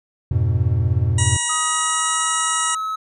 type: chord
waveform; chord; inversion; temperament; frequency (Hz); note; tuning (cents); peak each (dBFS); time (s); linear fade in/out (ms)
triangle; F diminished; none; equal; 87.31 / 103.83 / 123.47; F2 / Ab2 / Cb3; 0 / 0 / 0; -18; 0.31-1.37; 5
type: harmonic tone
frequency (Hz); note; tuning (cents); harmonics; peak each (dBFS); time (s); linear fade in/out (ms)
959; A#5; +49; 1 / 2 / 3 / 4 / 6 / 7 / 8 / 9 / 10; -30 / -28 / -29 / -32 / -31 / -28 / -26 / -27 / -30; 1.18-2.75; 5
type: tone with pitch glide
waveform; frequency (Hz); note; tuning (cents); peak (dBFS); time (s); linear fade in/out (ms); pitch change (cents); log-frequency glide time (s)
triangle; 1258 to 1288.9; D#6 to E6; +19 to -39; -20; 1.49-2.96; 10; +42; 1.66-2.32
effects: none